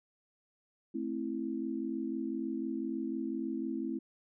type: chord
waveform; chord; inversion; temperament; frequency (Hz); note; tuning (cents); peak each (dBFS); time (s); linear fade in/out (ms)
sine; A minor; none; just; 220 / 264 / 330; A3 / C4 / E4; 0 / +16 / +2; -39 / -37 / -37; 0.94-3.99; 10
effects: none